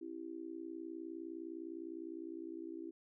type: tone with amplitude modulation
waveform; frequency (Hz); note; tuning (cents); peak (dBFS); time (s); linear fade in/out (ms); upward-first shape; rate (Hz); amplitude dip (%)
sine; 329.6; E4; 0; -39; 0.01-2.91; 10; sine; 59.8; 95
effects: none